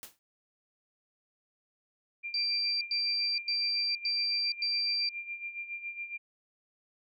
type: noise with exponential decay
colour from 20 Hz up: white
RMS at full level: -41 dBFS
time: 0.03-0.19 s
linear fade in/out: 0 ms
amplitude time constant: 33 ms
type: tone with tremolo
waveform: sine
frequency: 2385 Hz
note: D7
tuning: 26 cents sharp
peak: -34 dBFS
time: 2.23-6.18 s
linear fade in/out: 20 ms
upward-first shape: sine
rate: 7.2 Hz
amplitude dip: 70%
type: tone bursts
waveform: sine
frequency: 4699 Hz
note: D8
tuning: in tune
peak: -28 dBFS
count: 5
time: 2.34-5.09 s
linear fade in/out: 2 ms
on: 470 ms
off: 100 ms
effects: none